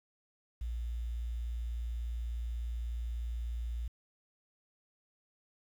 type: tone with quantisation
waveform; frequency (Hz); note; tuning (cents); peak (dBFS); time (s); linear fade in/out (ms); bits
sine; 58.27; A#1; 0; -34; 0.61-3.88; 5; 10
effects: none